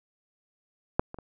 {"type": "clicks", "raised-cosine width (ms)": 1, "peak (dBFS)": [-7, -25, -27], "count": 3, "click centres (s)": [0.995, 1.144, 1.187], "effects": []}